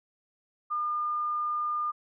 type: tone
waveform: sine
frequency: 1209 Hz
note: D6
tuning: 50 cents sharp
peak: -27 dBFS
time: 0.7-1.92 s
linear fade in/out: 20 ms
effects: none